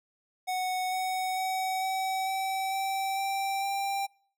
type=tone with pitch steps; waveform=square; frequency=740 / 746.9 / 753.8 / 760.8 / 767.9 / 775 / 782.2 / 789.5 Hz; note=F#5 / F#5 / F#5 / F#5 / G5 / G5 / G5 / G5; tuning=0 / +16 / +32 / +48 / -36 / -20 / -4 / +12 cents; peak=-29 dBFS; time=0.47-4.07 s; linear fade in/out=20 ms; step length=450 ms; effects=noise-tail reverb RT60 0.5 s tail -25 dB re dry